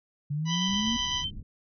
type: exponential sweep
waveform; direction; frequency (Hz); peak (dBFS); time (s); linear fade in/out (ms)
sine; up; 142 to 237.7; -27; 0.3-0.97; 10
type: harmonic tone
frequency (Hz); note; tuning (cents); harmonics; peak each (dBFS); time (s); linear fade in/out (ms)
987.8; B5; 0; 1 / 2 / 3 / 4 / 5 / 6; -36 / -39 / -36 / -42 / -43 / -38; 0.45-1.25; 50
type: tone with tremolo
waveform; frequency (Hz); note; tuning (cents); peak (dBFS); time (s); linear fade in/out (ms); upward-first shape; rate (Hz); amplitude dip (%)
sine; 3098; G7; -21; -28; 0.49-1.31; 50; square; 8; 35
type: low-pass noise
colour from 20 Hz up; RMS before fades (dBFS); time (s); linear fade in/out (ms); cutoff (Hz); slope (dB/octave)
pink; -41; 0.68-1.43; 10; 240; 24
effects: none